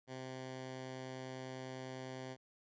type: tone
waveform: 10% pulse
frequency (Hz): 130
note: C3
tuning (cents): -11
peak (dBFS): -36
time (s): 0.07-2.37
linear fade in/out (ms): 50
effects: resampled to 16000 Hz

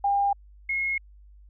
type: tone pair in turn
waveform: sine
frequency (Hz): 802 / 2163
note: G5 / C#7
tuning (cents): +39 / -43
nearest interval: octave + perfect fourth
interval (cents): 1718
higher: second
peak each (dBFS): -20 / -24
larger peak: first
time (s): 0.04-0.33 / 0.69-0.98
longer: neither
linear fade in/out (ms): 5
effects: added 50 Hz sine -48 dBFS peak until 1.49 s

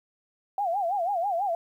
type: tone with vibrato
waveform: sine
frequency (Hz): 742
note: F#5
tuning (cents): +5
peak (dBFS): -24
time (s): 0.58-1.55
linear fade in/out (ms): 2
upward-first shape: sine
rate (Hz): 6.1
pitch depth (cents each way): 190
effects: 10-bit

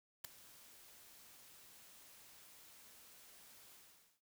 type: noise with ADSR envelope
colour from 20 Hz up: white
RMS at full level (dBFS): -41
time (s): 0.24-4.21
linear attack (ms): 8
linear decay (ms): 4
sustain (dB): -20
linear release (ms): 480
effects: none

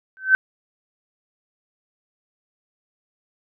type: tone with exponential growth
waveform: sine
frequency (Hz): 1536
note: G6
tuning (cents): -36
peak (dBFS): -7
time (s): 0.17-0.35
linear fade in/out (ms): 0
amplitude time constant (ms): 39
effects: none

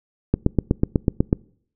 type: click train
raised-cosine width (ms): 3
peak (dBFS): -3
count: 9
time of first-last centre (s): 0.34-1.329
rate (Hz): 8.09
effects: noise-tail reverb RT60 0.6 s tail -25 dB re dry

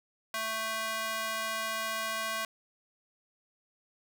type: tone with high-pass filter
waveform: square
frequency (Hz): 221.3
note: A3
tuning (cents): +10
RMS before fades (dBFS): -34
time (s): 0.34-2.45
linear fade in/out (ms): 2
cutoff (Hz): 1100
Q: 1.1
effects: none

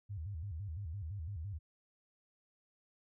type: tone with vibrato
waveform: sine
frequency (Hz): 89.4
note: F2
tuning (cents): +41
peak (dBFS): -39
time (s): 0.09-1.59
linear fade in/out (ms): 20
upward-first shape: square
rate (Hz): 5.9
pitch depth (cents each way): 220
effects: none

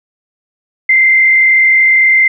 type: tone with frequency modulation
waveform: sine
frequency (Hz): 2083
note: C7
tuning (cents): -8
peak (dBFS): -5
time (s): 0.89-2.28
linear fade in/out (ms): 5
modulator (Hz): 38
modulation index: 0.86
effects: none

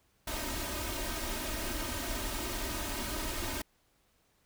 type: noise with comb filter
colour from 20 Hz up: pink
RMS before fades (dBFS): -36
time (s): 0.27-3.62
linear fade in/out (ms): 5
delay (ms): 3.2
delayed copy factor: +0.95
effects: pink hiss -71 dBFS RMS until 4.45 s

